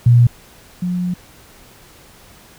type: tone pair in turn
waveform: sine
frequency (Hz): 120 / 179.07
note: B2 / F3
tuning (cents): -49 / +44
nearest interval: perfect fifth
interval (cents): 693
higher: second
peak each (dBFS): -6 / -17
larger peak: first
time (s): 0.06-0.27 / 0.82-1.14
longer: second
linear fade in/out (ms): 5
effects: pink hiss -45 dBFS RMS until 2.58 s